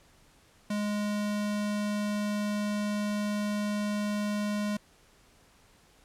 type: tone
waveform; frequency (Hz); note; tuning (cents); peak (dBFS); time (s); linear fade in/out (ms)
square; 207.7; G#3; 0; -29; 0.7-4.77; 5
effects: pink hiss -61 dBFS RMS until 6.04 s + low-pass 11000 Hz 12 dB/octave